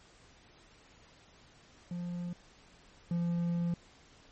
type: tone pair in turn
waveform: triangle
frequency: 175 / 171.7 Hz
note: F3 / F3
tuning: +4 / -29 cents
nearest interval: unison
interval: 33 cents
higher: first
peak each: -33 / -27 dBFS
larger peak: second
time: 1.91-2.33 / 3.11-3.74 s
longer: second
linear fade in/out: 2 ms
effects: pink hiss -60 dBFS RMS until 4.31 s + MP3 32 kbps